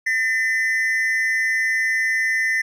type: tone pair together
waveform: triangle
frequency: 1800 / 2020 Hz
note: A6 / B6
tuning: +39 / +39 cents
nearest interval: major second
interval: 200 cents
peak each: -19 dBFS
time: 0.06-2.62 s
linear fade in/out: 10 ms
effects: none